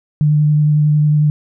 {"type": "tone with vibrato", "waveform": "sine", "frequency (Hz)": 150, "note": "D3", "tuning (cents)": 37, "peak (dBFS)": -9, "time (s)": [0.21, 1.3], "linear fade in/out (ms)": 0, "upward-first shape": "triangle", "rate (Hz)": 11, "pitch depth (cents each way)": 16, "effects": []}